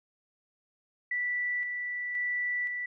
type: tone with tremolo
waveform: sine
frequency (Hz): 1966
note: B6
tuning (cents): -8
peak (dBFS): -28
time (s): 1.11-2.86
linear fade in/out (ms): 5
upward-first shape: square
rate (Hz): 0.96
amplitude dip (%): 35
effects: none